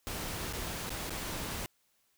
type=noise with dropouts; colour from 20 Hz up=pink; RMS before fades=-38 dBFS; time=0.07-1.66 s; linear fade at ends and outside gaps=0 ms; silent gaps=0.527-0.534 / 0.894-0.904 / 1.096-1.105 s; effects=white hiss -73 dBFS RMS until 2.17 s